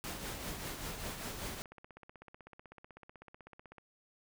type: noise with tremolo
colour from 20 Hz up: pink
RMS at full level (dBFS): -40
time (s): 0.04-1.62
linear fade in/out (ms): 0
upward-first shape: triangle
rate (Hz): 5.1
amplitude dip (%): 50
type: click train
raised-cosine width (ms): 0.5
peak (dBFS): -37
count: 38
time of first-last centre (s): 1.47-3.782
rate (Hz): 16
effects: none